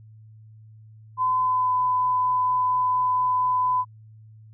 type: tone with pitch glide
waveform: sine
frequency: 1017 to 1004.7 Hz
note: C6 to B5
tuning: -50 to +29 cents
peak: -19 dBFS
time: 1.17-3.85 s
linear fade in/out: 50 ms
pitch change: -21 cents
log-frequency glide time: 1.39-1.75 s
effects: added 109 Hz sine -45 dBFS peak until 4.53 s